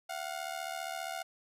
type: ring-modulated tone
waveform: sawtooth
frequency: 716 Hz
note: F5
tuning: 43 cents sharp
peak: -30 dBFS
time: 0.09-1.23 s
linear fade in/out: 10 ms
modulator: 37.5 Hz
effects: resampled to 32000 Hz